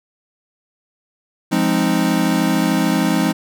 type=chord; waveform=square; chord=F minor seventh; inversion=none; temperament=equal; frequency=174.61 / 207.7 / 261.6 / 311.1 Hz; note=F3 / Ab3 / C4 / Eb4; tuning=0 / 0 / 0 / 0 cents; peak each=-21 dBFS; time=1.51-3.33 s; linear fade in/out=20 ms; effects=none